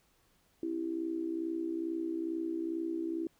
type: tone with amplitude modulation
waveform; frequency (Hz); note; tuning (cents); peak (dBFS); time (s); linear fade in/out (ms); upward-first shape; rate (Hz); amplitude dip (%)
sine; 329.6; E4; 0; -29; 0.63-3.27; 2; sine; 62.3; 75
effects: pink hiss -70 dBFS RMS until 3.39 s